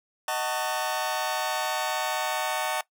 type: chord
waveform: sawtooth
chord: D# half-diminished seventh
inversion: none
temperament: just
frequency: 622.3 / 746.7 / 896 / 1120.1 Hz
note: D#5 / F#5 / A5 / C#6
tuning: 0 / +16 / +31 / +18 cents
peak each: -29 / -27 / -27 / -30 dBFS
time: 0.28-2.81 s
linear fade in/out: 2 ms
effects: noise-tail reverb RT60 0.1 s tail -19 dB re dry